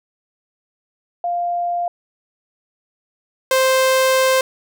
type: tone pair in turn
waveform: sine / sawtooth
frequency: 698.5 / 523.3 Hz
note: F5 / C5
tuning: 0 / 0 cents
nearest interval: perfect fourth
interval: 500 cents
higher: first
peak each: -18 / -9 dBFS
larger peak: second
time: 1.24-1.88 / 3.51-4.41 s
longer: second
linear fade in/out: 2 ms
effects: none